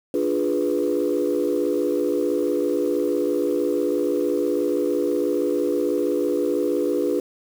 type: chord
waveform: sine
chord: D diminished seventh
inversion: none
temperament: equal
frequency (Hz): 293.7 / 349.2 / 415.3 / 493.9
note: D4 / F4 / Ab4 / Cb5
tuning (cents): 0 / 0 / 0 / 0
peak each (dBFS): -24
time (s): 0.14-7.2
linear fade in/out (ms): 2
effects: tanh soft clip ceiling -12 dBFS + 7-bit